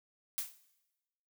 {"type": "noise with exponential decay", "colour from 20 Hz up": "blue", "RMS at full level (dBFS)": -32, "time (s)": [0.38, 0.58], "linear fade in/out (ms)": 0, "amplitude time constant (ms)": 42, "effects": ["noise-tail reverb RT60 1.0 s tail -17 dB re dry"]}